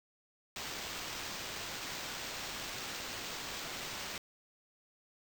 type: noise with sample-and-hold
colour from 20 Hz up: white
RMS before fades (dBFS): -42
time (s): 0.56-4.18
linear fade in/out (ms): 2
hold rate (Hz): 11025
effects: none